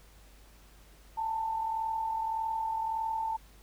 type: tone pair together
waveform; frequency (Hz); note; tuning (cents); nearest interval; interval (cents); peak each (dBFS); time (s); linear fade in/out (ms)
sine; 852.3 / 894; G#5 / A5; +45 / +27; minor second; 82; -40 / -30; 1.17-3.37; 10
effects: added 50 Hz sine -55 dBFS peak until 3.62 s + pink hiss -60 dBFS RMS until 3.62 s